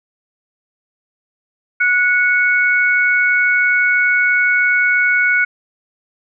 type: tone pair together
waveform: sine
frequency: 1466.1 / 2217 Hz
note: F#6 / C#7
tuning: -16 / 0 cents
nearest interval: perfect fifth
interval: 716 cents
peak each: -13 / -15 dBFS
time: 1.8-5.45 s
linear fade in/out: 10 ms
effects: none